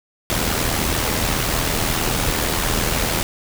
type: noise with amplitude modulation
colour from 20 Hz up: pink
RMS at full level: -18 dBFS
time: 0.3-3.23 s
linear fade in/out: 0 ms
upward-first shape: sine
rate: 80.1 Hz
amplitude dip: 55%
effects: none